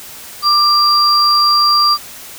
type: tone pair together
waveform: sine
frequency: 1185 / 4740 Hz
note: D6 / D8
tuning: +15 / +15 cents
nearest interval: 2 octaves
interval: 2400 cents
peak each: -11 dBFS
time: 0.42-1.98 s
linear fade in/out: 50 ms
effects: white hiss -33 dBFS RMS until 2.38 s